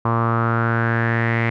sawtooth tone with low-pass filter sweep, 115.5 Hz, A#2, 16 cents flat, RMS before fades -19 dBFS, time 0.05-1.5 s, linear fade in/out 5 ms, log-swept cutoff 1100 to 2100 Hz, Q 5.8, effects none

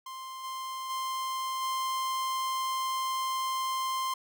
45% pulse tone with level steps, 1048 Hz, C6, 2 cents sharp, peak -39 / -35 / -31 / -29 dBFS, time 0.06-4.14 s, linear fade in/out 5 ms, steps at 0.43 / 0.89 / 1.61 s, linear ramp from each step 20 ms, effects none

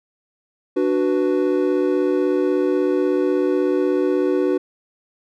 triangle chord, B minor, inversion first, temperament equal, 293.7 / 370 / 493.9 Hz, D4 / F#4 / B4, 0 / 0 / 0 cents, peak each -19 / -17 / -21 dBFS, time 0.76-4.58 s, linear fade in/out 10 ms, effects none

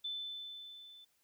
sine tone with level ramp, 3520 Hz, A7, in tune, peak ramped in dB -36 to -54 dBFS, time 0.04-1.05 s, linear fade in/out 10 ms, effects white hiss -75 dBFS RMS until 1.23 s

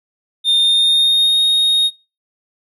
triangle tone with pitch glide, 3635 to 3724 Hz, A#7 to A#7, -44 to -2 cents, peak -9 dBFS, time 0.44-1.91 s, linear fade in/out 50 ms, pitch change +42 cents, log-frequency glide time 0.58-1.42 s, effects noise-tail reverb RT60 0.3 s tail -24 dB re dry

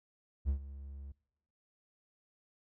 triangle tone with ADSR envelope, 69.3 Hz, C#2, in tune, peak -25 dBFS, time 0.45-1.12 s, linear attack 38 ms, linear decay 96 ms, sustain -17 dB, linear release 5 ms, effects noise-tail reverb RT60 0.8 s tail -23 dB re dry

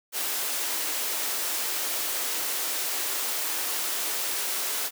white high-pass noise, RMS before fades -29 dBFS, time 0.12-4.91 s, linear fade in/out 50 ms, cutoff 290 Hz, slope 24 dB/octave, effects none

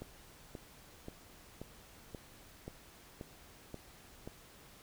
click train, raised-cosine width 2 ms, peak -30 dBFS, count 9, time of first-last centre 0.02-4.275 s, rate 1.88 Hz, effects pink hiss -58 dBFS RMS until 4.82 s

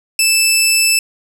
15% pulse tone, 2637 Hz, E7, in tune, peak -3 dBFS, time 0.19-0.99 s, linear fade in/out 2 ms, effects none

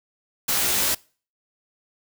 white noise with comb filter, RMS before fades -22 dBFS, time 0.48-0.95 s, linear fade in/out 10 ms, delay 16 ms, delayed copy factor +0.7, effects noise-tail reverb RT60 0.4 s tail -24 dB re dry

